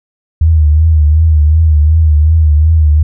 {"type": "tone with vibrato", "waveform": "sine", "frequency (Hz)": 77.78, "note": "D#2", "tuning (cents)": 0, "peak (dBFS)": -4, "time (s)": [0.41, 3.03], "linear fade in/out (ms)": 5, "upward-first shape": "triangle", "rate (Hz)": 2.7, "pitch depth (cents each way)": 90, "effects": []}